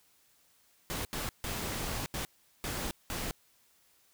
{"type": "noise bursts at uneven times", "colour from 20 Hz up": "pink", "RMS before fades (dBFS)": -36, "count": 6, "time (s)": [[0.9, 1.05], [1.13, 1.29], [1.44, 2.06], [2.14, 2.25], [2.64, 2.91], [3.1, 3.31]], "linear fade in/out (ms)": 0, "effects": ["white hiss -67 dBFS RMS until 4.13 s"]}